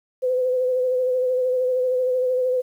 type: tone with vibrato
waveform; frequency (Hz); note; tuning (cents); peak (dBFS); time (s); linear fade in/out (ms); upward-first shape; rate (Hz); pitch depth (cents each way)
sine; 507; B4; +45; -18; 0.22-2.62; 20; sine; 13; 31
effects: 9-bit